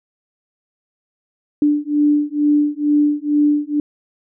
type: beating tone pair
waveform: sine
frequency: 293.7 / 295.9 Hz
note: D4 / D4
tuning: 0 / +13 cents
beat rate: 2.2 Hz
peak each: -16 dBFS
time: 1.62-3.8 s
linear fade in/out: 2 ms
effects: none

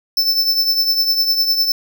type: tone with tremolo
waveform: square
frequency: 5290 Hz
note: E8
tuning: 5 cents sharp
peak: -11 dBFS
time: 0.17-1.72 s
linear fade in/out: 2 ms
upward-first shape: triangle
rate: 9.9 Hz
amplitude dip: 65%
effects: none

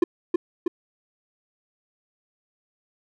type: tone with echo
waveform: triangle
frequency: 349.2 Hz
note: F4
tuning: in tune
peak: -11 dBFS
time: 0.02-0.04 s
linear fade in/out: 5 ms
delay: 320 ms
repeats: 2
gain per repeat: -3 dB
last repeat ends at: 0.68 s
effects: none

